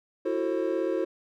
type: chord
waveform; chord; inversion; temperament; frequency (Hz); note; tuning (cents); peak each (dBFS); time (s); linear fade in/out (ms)
triangle; F# half-diminished seventh; third; just; 333 / 370 / 444 / 532.8; E4 / F#4 / A4 / C5; +18 / 0 / +16 / +31; -28 / -28 / -31 / -29; 0.25-1.05; 10
effects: none